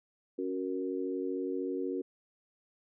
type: chord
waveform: sine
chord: F# major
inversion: second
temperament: equal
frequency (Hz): 277.2 / 370 / 466.2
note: C#4 / F#4 / A#4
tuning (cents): 0 / 0 / 0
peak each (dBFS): -36 / -35 / -38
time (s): 0.38-2.02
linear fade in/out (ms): 10
effects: none